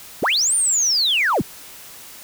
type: linear two-way sweep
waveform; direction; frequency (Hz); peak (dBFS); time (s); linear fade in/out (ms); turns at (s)
sine; up then down; 60.9 to 9220 to 60.9; -14; 0.22-1.42; 10; 0.55
effects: tanh soft clip ceiling -12 dBFS + white hiss -40 dBFS RMS until 2.23 s